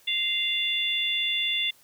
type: harmonic tone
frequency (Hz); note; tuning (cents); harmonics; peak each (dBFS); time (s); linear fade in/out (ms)
696; F5; -6; 3 / 4 / 5; -31 / -29 / -26; 0.07-1.71; 10
effects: white hiss -58 dBFS RMS until 1.83 s